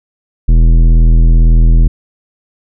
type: tone with tanh clipping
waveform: sine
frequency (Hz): 41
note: E1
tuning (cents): -9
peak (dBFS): -5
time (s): 0.48-1.88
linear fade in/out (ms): 10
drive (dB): 13
effects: none